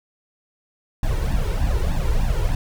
brown noise with flanger, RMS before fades -20 dBFS, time 1.03-2.55 s, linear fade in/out 2 ms, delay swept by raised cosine 1.1 to 2.2 ms, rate 3.3 Hz, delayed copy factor +1, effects none

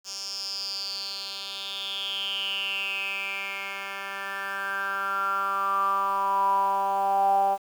10% pulse tone with band-pass filter sweep, 196.5 Hz, G3, 4 cents sharp, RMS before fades -28 dBFS, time 0.04-7.58 s, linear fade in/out 50 ms, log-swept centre 5800 to 730 Hz, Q 8.9, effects 8-bit

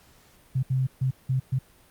sine tone bursts at uneven times, 130.81 Hz, C3, in tune, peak -21 dBFS, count 5, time 0.55-0.63 / 0.7-0.87 / 1.01-1.11 / 1.29-1.4 / 1.52-1.59 s, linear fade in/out 10 ms, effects pink hiss -57 dBFS RMS until 1.9 s + Opus 48 kbps

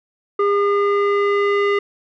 square tone with low-pass filter sweep, 405 Hz, G#4, 43 cents flat, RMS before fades -17 dBFS, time 0.39-1.79 s, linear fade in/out 5 ms, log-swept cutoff 1300 to 2200 Hz, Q 1.9, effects none

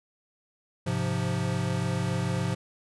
square chord, F minor, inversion first, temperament equal, 103.83 / 130.81 / 174.61 Hz, Ab2 / C3 / F3, 0 / 0 / 0 cents, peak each -32 / -31 / -31 dBFS, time 0.86-2.55 s, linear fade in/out 10 ms, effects resampled to 24000 Hz

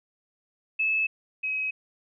sine tone pair in turn, 2604 / 2545 Hz, E7 / D#7, -22 / +39 cents, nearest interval unison, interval 39 cents, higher first, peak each -22 / -26 dBFS, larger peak first, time 0.79-1.07 / 1.43-1.71 s, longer neither, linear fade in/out 10 ms, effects none

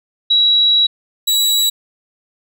sine / sawtooth tone pair in turn, 3887 / 3902 Hz, B7 / B7, -28 / -22 cents, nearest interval unison, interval 6 cents, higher second, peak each -9 dBFS, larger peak neither, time 0.3-0.87 / 1.27-1.7 s, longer first, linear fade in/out 10 ms, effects none

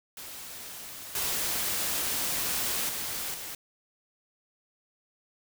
white noise with level steps, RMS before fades -42 / -30 / -34 / -39 dBFS, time 0.17-3.55 s, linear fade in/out 2 ms, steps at 1.15 / 2.89 / 3.34 s, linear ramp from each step 2 ms, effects none

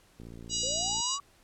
click train, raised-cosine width 3 ms, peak -33 dBFS, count 47, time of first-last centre 0.2-1.001 s, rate 57.4 Hz
harmonic tone, 964 Hz, B5, 42 cents flat, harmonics 3 / 4 / 5 / 6 / 7 / 8, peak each -36 / -36 / -36 / -36 / -36 / -36 dBFS, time 0.49-1.19 s, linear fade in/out 50 ms
sine linear sweep, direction up, 486.6 to 1155 Hz, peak -36 dBFS, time 0.63-1.2 s, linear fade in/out 2 ms
effects pink hiss -62 dBFS RMS until 1.43 s + low-pass 12000 Hz 12 dB/octave

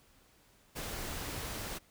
pink noise, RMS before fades -40 dBFS, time 0.75-1.79 s, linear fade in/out 20 ms, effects pink hiss -65 dBFS RMS until 1.9 s

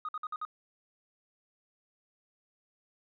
sine tone bursts, 1244.5 Hz, D#6, in tune, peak -32 dBFS, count 5, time 0.05-0.451 s, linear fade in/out 2 ms, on 37 ms, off 54 ms, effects tanh soft clip ceiling -31 dBFS

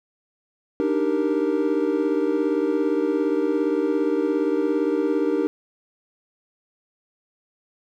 triangle chord, Eb major seventh, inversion third, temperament equal, 293.7 / 311.1 / 392 / 466.2 Hz, D4 / Eb4 / G4 / Bb4, 0 / 0 / 0 / 0 cents, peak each -23 dBFS, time 0.8-5.47 s, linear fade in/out 0 ms, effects none

